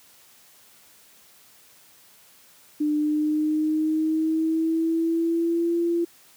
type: tone with pitch glide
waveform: sine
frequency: 299.9 to 340.5 Hz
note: D4 to F4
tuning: +36 to -44 cents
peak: -20 dBFS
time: 2.8-6.05 s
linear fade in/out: 10 ms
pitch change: +220 cents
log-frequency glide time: 2.97-5.78 s
effects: white hiss -54 dBFS RMS until 6.36 s + high-pass 80 Hz 12 dB/octave